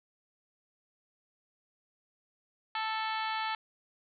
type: harmonic tone with a mistuned harmonic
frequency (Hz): 440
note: A4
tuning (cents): 0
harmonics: 2 / 3 / 4 / 5 / 6 / 7 / 8 / 9 / 10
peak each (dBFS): -34 / -38 / -40 / -42 / -44 / -45 / -46 / -47 / -48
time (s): 2.75-3.55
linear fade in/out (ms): 2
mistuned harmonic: 8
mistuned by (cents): -42
effects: none